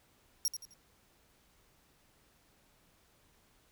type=tone with echo; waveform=sawtooth; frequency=5610 Hz; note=F8; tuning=7 cents sharp; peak=-26 dBFS; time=0.45-0.48 s; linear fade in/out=0 ms; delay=86 ms; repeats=3; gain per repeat=-9 dB; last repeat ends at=0.738 s; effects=pink hiss -68 dBFS RMS until 3.71 s